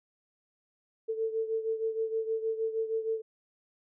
sine beating tone pair, 444.2 / 450.6 Hz, A4 / A4, +16 / +41 cents, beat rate 6.4 Hz, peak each -30 / -35 dBFS, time 1.08-3.22 s, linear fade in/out 20 ms, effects none

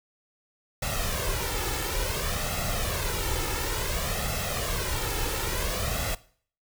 pink noise with flanger, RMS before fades -29 dBFS, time 0.82-6.15 s, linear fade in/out 5 ms, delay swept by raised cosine 1.5 to 2.3 ms, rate 0.57 Hz, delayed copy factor +0.65, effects noise-tail reverb RT60 0.5 s tail -19 dB re dry

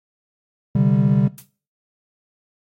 triangle chord, C suspended second, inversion none, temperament equal, 130.81 / 146.83 / 196 Hz, C3 / D3 / G3, 0 / 0 / 0 cents, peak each -16 dBFS, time 0.75-1.28 s, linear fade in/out 5 ms
blue noise with exponential decay, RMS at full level -33 dBFS, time 1.38-1.49 s, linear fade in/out 1 ms, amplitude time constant 22 ms
effects noise-tail reverb RT60 0.4 s tail -19 dB re dry + AAC 48 kbps

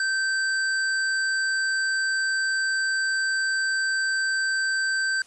square tone, 1555 Hz, G6, 14 cents flat, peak -23 dBFS, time 0-5.22 s, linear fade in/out 2 ms, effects white hiss -53 dBFS RMS until 5.26 s + resampled to 22050 Hz

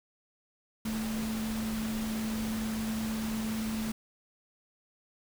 sine tone in noise, 220 Hz, A3, in tune, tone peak -31 dBFS, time 0.85-3.92 s, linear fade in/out 5 ms, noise pink, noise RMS -40 dBFS, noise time 0.85-3.92 s, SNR +6 dB, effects none

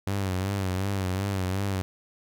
sawtooth tone with vibrato, 95.9 Hz, G2, 37 cents flat, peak -22 dBFS, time 0.07-1.82 s, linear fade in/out 0 ms, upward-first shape sine, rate 2.7 Hz, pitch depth 77 cents each way, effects none

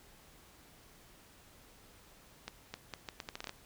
accelerating click train, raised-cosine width 0.2 ms, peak -23 dBFS, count 11, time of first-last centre 2.48-3.494 s, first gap 260 ms, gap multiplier 0.76, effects pink hiss -60 dBFS RMS until 3.65 s

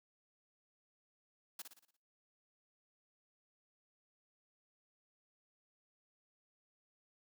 white noise with echo, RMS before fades -45 dBFS, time 1.59-1.62 s, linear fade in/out 5 ms, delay 58 ms, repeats 6, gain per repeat -6 dB, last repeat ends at 1.968 s, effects noise-tail reverb RT60 0.6 s tail -25 dB re dry + high-pass 200 Hz 12 dB/octave

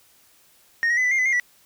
sine tone with pitch steps, 1854 / 1897 / 2014 / 1987 / 2117 / 2013 / 2123 / 1956 Hz, A#6 / A#6 / B6 / B6 / C7 / B6 / C7 / B6, -10 / +30 / +33 / +10 / +20 / +33 / +25 / -17 cents, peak -15 dBFS, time 0.83-1.398 s, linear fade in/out 0 ms, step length 71 ms, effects tanh soft clip ceiling -17 dBFS + white hiss -57 dBFS RMS until 1.65 s

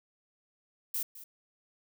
violet noise with echo, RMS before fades -33 dBFS, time 0.94-1.03 s, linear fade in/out 5 ms, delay 210 ms, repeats 1, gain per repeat -15 dB, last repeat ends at 1.24 s, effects none

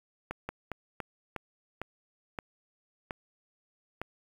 slowing click train, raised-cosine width 0.5 ms, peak -20 dBFS, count 9, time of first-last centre 0.31-4.016 s, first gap 180 ms, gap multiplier 1.26, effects 8-bit

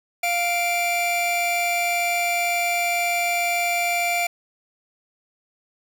45% pulse tone pair together, 698.5 / 2349 Hz, F5 / D7, 0 / 0 cents, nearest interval octave + major sixth, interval 2100 cents, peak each -23 dBFS, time 0.23-4.27 s, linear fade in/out 5 ms, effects none

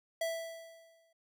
square tone with exponential decay, 659.3 Hz, E5, in tune, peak -31 dBFS, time 0.21-1.13 s, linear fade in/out 5 ms, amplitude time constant 200 ms, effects none

